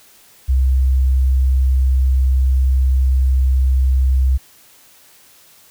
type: tone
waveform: sine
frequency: 65.41 Hz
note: C2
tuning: in tune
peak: -10 dBFS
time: 0.48-4.38 s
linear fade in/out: 20 ms
effects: tanh soft clip ceiling -6 dBFS + white hiss -48 dBFS RMS until 5.7 s